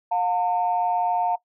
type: tone pair together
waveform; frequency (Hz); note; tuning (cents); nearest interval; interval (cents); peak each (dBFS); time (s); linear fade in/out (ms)
sine; 713.7 / 906; F5 / A#5; +37 / -50; major third; 413; -22; 0.11-1.36; 10
effects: noise-tail reverb RT60 0.1 s tail -19 dB re dry + tanh soft clip ceiling -12 dBFS